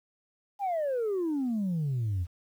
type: exponential sweep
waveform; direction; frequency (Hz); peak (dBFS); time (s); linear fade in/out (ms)
sine; down; 830.6 to 82.5; -25; 0.59-2.27; 50
effects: tanh soft clip ceiling -25 dBFS + 10-bit